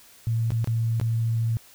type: tone with dropouts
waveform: sine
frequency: 114.2 Hz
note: A#2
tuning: 35 cents flat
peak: -21 dBFS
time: 0.27-1.57 s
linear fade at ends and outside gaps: 0 ms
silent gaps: 0.505-0.519 / 0.644-0.674 / 0.999-1.013 s
effects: white hiss -52 dBFS RMS until 1.74 s